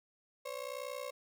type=ring-modulated tone; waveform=35% pulse; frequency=541 Hz; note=C#5; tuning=42 cents flat; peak=-35 dBFS; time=0.45-1.11 s; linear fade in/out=10 ms; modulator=30.5 Hz; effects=none